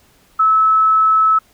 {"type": "tone", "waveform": "sine", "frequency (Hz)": 1300, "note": "E6", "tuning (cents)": -24, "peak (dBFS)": -9, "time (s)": [0.39, 1.39], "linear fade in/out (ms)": 10, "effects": ["pink hiss -53 dBFS RMS until 1.53 s"]}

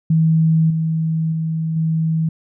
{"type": "tone with level steps", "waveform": "sine", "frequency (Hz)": 160.8, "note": "E3", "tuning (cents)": -43, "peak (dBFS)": [-11, -16, -18, -15], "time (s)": [0.1, 2.29], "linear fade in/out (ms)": 5, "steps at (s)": [0.7, 1.32, 1.76], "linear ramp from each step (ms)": 5, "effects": []}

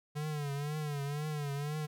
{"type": "tone with vibrato", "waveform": "square", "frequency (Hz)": 146.83, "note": "D3", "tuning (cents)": 0, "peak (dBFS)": -35, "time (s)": [0.15, 1.87], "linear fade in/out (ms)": 20, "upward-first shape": "triangle", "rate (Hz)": 2, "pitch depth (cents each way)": 96, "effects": []}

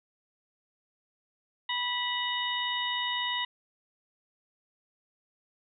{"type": "harmonic tone with a mistuned harmonic", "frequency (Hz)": 981, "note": "B5", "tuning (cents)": -12, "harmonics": [1, 2, 3, 4], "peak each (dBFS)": [-34, -34, -34, -34], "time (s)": [1.69, 3.45], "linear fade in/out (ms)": 5, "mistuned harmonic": 4, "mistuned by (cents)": -100, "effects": []}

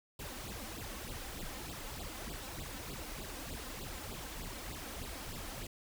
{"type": "noise with flanger", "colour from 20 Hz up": "pink", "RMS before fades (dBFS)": -44, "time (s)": [0.19, 5.67], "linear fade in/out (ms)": 5, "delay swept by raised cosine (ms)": [0.24, 3.94], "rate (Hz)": 3.3, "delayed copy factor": 0.95, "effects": []}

